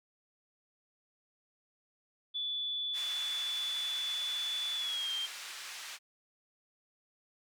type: tone with pitch glide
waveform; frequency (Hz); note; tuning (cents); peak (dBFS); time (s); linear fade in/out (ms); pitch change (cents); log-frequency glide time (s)
sine; 3461 to 3174; A7 to G7; -29 to +21; -33; 2.34-5.27; 20; -150; 4.76-5.13
type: band-pass noise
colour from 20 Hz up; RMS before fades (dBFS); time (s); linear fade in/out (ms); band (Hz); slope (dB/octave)
pink; -45; 2.93-5.99; 50; 1700 to 7800; 12
effects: none